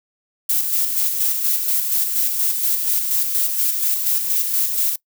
violet noise with tremolo, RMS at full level -18 dBFS, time 0.49-4.96 s, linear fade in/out 5 ms, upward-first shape square, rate 4.2 Hz, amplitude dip 40%, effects noise-tail reverb RT60 0.1 s tail -22 dB re dry

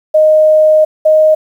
sine tone pair in turn, 620 / 622.3 Hz, D#5 / D#5, -6 / 0 cents, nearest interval unison, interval 6 cents, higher second, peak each -4 dBFS, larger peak neither, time 0.14-0.85 / 1.05-1.35 s, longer first, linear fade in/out 10 ms, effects 7-bit

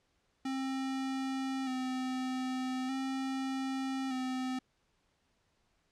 square tone with vibrato, 261.6 Hz, C4, in tune, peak -34 dBFS, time 0.45-4.59 s, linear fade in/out 5 ms, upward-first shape square, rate 0.41 Hz, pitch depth 28 cents each way, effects pink hiss -75 dBFS RMS until 5.91 s + low-pass 7000 Hz 12 dB/octave

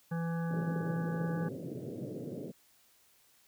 harmonic tone, 167.1 Hz, E3, 24 cents sharp, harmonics 1 / 3 / 5 / 7 / 9 / 10, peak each -32 / -43 / -46 / -50 / -50 / -50 dBFS, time 0.11-1.49 s, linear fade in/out 10 ms
pink band-pass noise, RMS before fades -41 dBFS, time 0.5-2.52 s, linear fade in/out 20 ms, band 120 to 550 Hz, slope 48 dB/octave
effects white hiss -66 dBFS RMS until 3.47 s

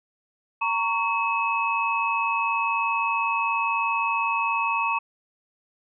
sine tone cluster, 920 / 1117 / 2579 Hz, A#5 / C#6 / E7, -23 / +13 / -39 cents, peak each -26 dBFS, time 0.61-4.99 s, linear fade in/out 10 ms, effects none

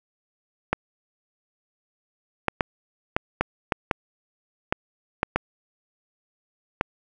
clicks, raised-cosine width 0.5 ms, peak -5 dBFS, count 11, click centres 0.73 / 2.483 / 2.608 / 3.165 / 3.41 / 3.722 / 3.912 / 4.725 / 5.231 / 5.36 / 6.811 s, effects none

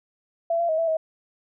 sine tone with pitch steps, 671 / 683 / 634 / 661 / 638 Hz, E5 / F5 / D#5 / E5 / D#5, +31 / -39 / +32 / +5 / +43 cents, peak -20 dBFS, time 0.5-0.97 s, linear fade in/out 5 ms, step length 94 ms, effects none

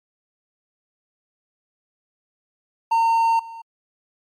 triangle tone with level steps, 913 Hz, A#5, 36 cents flat, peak -13 / -32 dBFS, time 2.91-3.62 s, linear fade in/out 10 ms, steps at 3.39 s, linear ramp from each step 5 ms, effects MP3 64 kbps

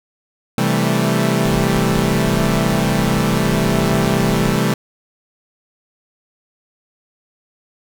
sawtooth chord, A minor seventh, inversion first, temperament equal, 130.81 / 164.81 / 196 / 220 Hz, C3 / E3 / G3 / A3, 0 / 0 / 0 / 0 cents, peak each -16 dBFS, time 0.58-4.74 s, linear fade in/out 2 ms
brown noise with tremolo, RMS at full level -26 dBFS, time 1.44-4.57 s, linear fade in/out 10 ms, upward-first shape triangle, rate 2.5 Hz, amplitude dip 35%
effects none

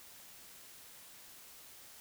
silence, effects white hiss -55 dBFS RMS until 2 s

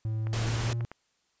triangle tone with pitch glide, 110 to 117.22 Hz, A2 to A#2, 0 to +10 cents, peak -26 dBFS, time 0.05-0.85 s, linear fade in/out 0 ms, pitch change +110 cents, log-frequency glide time 0.23-0.73 s
click train, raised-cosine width 0.5 ms, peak -26 dBFS, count 7, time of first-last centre 0.27-0.916 s, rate 9.29 Hz
pink noise, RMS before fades -34 dBFS, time 0.33-0.73 s, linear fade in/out 0 ms
effects white hiss -72 dBFS RMS until 1.4 s + resampled to 16000 Hz

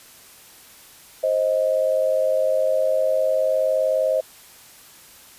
sine tone pair together, 527 / 626.7 Hz, C5 / D#5, +12 / +12 cents, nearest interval minor third, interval 300 cents, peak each -20 dBFS, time 1.23-4.21 s, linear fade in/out 10 ms, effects white hiss -47 dBFS RMS until 5.38 s + resampled to 32000 Hz

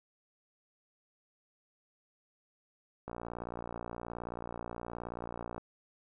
click train, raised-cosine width 1 ms, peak -26 dBFS, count 148, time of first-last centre 3.08-5.58 s, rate 58.8 Hz, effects none

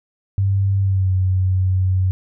sine tone with pitch glide, 98 to 93.3 Hz, G2 to F#2, 0 to +15 cents, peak -14 dBFS, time 0.38-2.11 s, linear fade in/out 0 ms, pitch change -85 cents, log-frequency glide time 0.8-1.12 s, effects none

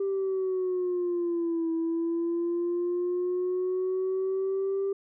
sine linear two-way sweep, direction down then up, 394.1 to 327.2 to 394.1 Hz, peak -24 dBFS, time 0-4.93 s, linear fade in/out 5 ms, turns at 1.71 s, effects tanh soft clip ceiling -23 dBFS

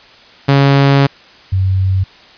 sawtooth / sine tone pair in turn, 139 / 94.86 Hz, C#3 / F#2, +5 / +44 cents, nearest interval perfect fifth, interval 661 cents, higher first, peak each -3 / -10 dBFS, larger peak first, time 0.48-1.07 / 1.52-2.04 s, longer first, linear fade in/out 10 ms, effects white hiss -41 dBFS RMS until 2.37 s + resampled to 11025 Hz

